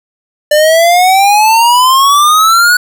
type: exponential sweep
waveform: square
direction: up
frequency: 592 to 1480 Hz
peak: -5 dBFS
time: 0.51-2.77 s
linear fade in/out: 5 ms
effects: none